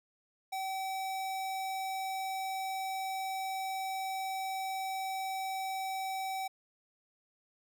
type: tone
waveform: square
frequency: 766 Hz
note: G5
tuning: 40 cents flat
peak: -35 dBFS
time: 0.52-6.48 s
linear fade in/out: 10 ms
effects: none